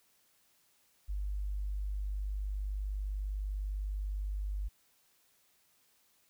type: tone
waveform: sine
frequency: 49.89 Hz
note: G1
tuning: 31 cents sharp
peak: -33 dBFS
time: 1.08-4.69 s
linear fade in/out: 20 ms
effects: white hiss -70 dBFS RMS until 6.29 s